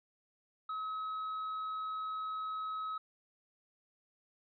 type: tone with tanh clipping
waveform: sine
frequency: 1280 Hz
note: D#6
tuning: 49 cents sharp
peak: -37 dBFS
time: 0.69-2.98 s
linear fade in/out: 5 ms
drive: 3 dB
effects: resampled to 11025 Hz